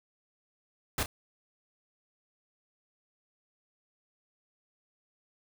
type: noise with echo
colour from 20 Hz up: pink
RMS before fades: -30 dBFS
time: 0.98-1.03 s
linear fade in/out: 2 ms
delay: 30 ms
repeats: 1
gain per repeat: -10 dB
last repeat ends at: 1.06 s
effects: none